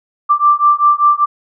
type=beating tone pair; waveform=sine; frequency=1174.7 / 1179.8 Hz; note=D6 / D6; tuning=0 / +8 cents; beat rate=5.1 Hz; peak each=-11 dBFS; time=0.29-1.26 s; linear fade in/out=20 ms; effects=none